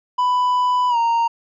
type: tone with pitch glide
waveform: triangle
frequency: 994 to 927.4 Hz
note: B5 to A#5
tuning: +11 to -9 cents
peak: -13 dBFS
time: 0.18-1.28 s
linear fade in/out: 10 ms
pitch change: -120 cents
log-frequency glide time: 0.89-0.97 s
effects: resampled to 16000 Hz